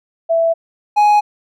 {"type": "tone pair in turn", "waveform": ["sine", "triangle"], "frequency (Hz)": [662, 834.1], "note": ["E5", "G#5"], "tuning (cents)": [7, 7], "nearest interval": "major third", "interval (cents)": 400, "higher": "second", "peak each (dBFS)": [-11, -6], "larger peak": "second", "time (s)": [[0.29, 0.54], [0.96, 1.21]], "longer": "neither", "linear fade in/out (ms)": 20, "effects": []}